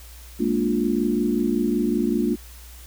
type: chord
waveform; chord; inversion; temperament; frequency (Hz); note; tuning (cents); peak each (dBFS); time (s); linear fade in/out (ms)
sine; Bb dominant seventh; third; equal with one note detuned; 207.7 / 233.1 / 293.7 / 352.5; Ab3 / Bb3 / D4 / F4; 0 / 0 / 0 / +16; -26 / -23 / -25 / -25; 0.39-2.36; 20
effects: added 60 Hz sine -41 dBFS peak until 2.86 s + white hiss -47 dBFS RMS until 2.86 s